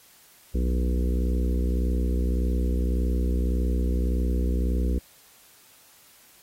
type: harmonic tone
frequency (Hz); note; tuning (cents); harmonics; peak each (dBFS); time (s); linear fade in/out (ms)
61.74; B1; 0; 1 / 3 / 4 / 5 / 6 / 7 / 8; -22 / -32 / -34 / -36 / -38 / -39 / -40; 0.54-4.99; 10
effects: white hiss -55 dBFS RMS until 6.42 s + AAC 48 kbps